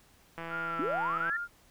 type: click train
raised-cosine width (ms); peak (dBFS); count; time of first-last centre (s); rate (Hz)
0.5; -25; 153; 0.38-1.296; 166
type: tone with vibrato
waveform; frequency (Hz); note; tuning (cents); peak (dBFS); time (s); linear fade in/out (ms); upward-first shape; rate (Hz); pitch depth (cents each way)
sine; 1372; F6; -31; -33; 0.49-1.48; 50; sine; 2.4; 46
type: linear sweep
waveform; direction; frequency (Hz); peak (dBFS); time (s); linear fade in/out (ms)
sine; up; 250.1 to 1826; -30; 0.79-1.37; 5
effects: pink hiss -62 dBFS RMS until 1.7 s

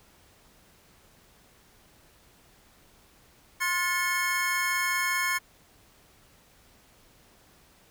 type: tone cluster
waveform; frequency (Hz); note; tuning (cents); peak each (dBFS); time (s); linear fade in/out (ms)
square; 1055 / 1433 / 1750 / 2185; C6 / F6 / A6 / C#7; +14 / +44 / -10 / -26; -32 / -35 / -31 / -30; 3.6-5.39; 20
effects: pink hiss -59 dBFS RMS until 7.9 s

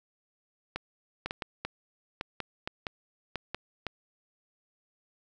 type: clicks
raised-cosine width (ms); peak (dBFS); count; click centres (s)
0.3; -17; 12; 0.76 / 1.26 / 1.309 / 1.422 / 1.65 / 2.211 / 2.403 / 2.675 / 2.868 / 3.357 / 3.546 / 3.867
effects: none

